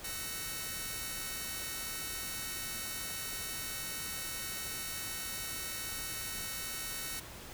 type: chord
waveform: 5% pulse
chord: F# dominant seventh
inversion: third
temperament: equal with one note detuned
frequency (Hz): 1318.5 / 1505 / 1864.7 / 2217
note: E6 / F#6 / A#6 / C#7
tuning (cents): 0 / +29 / 0 / 0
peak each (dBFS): -33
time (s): 0.04-7.2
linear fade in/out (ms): 5
effects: pink hiss -48 dBFS RMS until 7.53 s